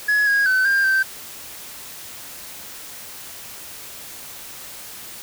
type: tone with pitch steps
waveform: sine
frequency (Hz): 1687 / 1642 / 1521 / 1597 / 1557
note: G#6 / G#6 / F#6 / G6 / G6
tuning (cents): +27 / -20 / +47 / +32 / -12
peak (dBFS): -12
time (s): 0.08-1.03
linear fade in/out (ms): 10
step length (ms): 190
effects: tanh soft clip ceiling -14 dBFS + white hiss -37 dBFS RMS until 5.22 s